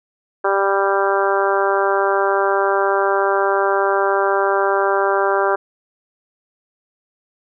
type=harmonic tone; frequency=196.7 Hz; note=G3; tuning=6 cents sharp; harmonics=2 / 3 / 4 / 5 / 6 / 7 / 8; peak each=-19 / -21 / -22 / -23 / -24 / -24 / -25 dBFS; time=0.44-5.56 s; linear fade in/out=10 ms; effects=none